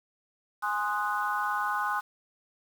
sine chord, Ab dominant seventh, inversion none, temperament equal, 830.6 / 1046.5 / 1244.5 / 1480 Hz, Ab5 / C6 / Eb6 / Gb6, 0 / 0 / 0 / 0 cents, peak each -32 dBFS, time 0.62-2.01 s, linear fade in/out 20 ms, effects tanh soft clip ceiling -16 dBFS + 8-bit

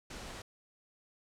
pink noise, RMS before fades -45 dBFS, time 0.1-0.42 s, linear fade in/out 5 ms, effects low-pass 8000 Hz 12 dB/octave

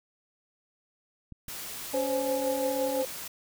clicks, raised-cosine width 5 ms, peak -31 dBFS, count 2, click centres 1.323 / 1.483 s
white noise, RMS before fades -39 dBFS, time 1.48-3.28 s, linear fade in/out 5 ms
harmonic tone, 280 Hz, C#4, 18 cents sharp, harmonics 1 / 2 / 3, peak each -34 / -38 / -36 dBFS, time 1.93-3.03 s, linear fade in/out 10 ms
sine tone with tremolo, 522 Hz, C5, 4 cents flat, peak -25 dBFS, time 1.94-3.05 s, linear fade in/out 2 ms, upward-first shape triangle, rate 5.9 Hz, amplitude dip 55%
effects none

